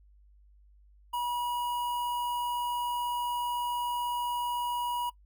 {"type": "tone with notch filter", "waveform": "square", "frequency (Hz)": 967, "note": "B5", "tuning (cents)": -37, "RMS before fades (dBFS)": -32, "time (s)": [1.13, 5.1], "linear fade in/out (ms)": 10, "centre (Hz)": 5600, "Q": 0.66, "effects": ["noise-tail reverb RT60 0.1 s tail -20 dB re dry", "added 50 Hz sine -56 dBFS peak until 5.25 s"]}